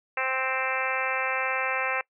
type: harmonic tone with a mistuned harmonic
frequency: 261.6 Hz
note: C4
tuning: in tune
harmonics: 2 / 3 / 4 / 5 / 6 / 7 / 8 / 9 / 10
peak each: -34 / -34 / -34 / -34 / -34 / -34 / -34 / -34 / -34 dBFS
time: 0.17-2.01 s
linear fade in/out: 2 ms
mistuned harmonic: 10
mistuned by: +20 cents
effects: noise-tail reverb RT60 0.1 s tail -23 dB re dry